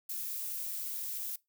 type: noise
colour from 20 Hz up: violet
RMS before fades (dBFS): -38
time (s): 0.09-1.36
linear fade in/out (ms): 5
effects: noise-tail reverb RT60 0.2 s tail -22 dB re dry